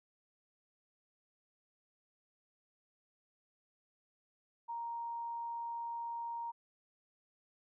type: tone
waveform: sine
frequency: 934 Hz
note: A#5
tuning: 3 cents sharp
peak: -38 dBFS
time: 4.68-6.52 s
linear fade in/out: 20 ms
effects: none